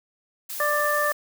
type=noise; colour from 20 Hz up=blue; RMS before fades=-33 dBFS; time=0.49-1.13 s; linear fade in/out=10 ms
type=harmonic tone; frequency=591 Hz; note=D5; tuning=11 cents sharp; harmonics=1 / 2 / 3; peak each=-25 / -25 / -25 dBFS; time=0.6-1.12 s; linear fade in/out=2 ms
effects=none